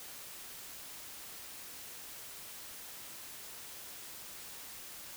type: silence
effects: white hiss -48 dBFS RMS until 5.16 s